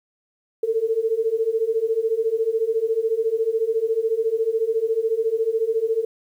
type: beating tone pair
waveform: sine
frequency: 440 / 454 Hz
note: A4 / A#4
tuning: 0 / -46 cents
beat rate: 14 Hz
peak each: -23 / -21 dBFS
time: 0.63-6.05 s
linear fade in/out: 5 ms
effects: 9-bit